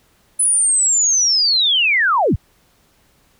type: linear sweep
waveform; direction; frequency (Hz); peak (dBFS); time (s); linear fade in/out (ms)
sine; down; 10130 to 30.84; -12; 0.39-2.36; 10
effects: pink hiss -57 dBFS RMS until 3.39 s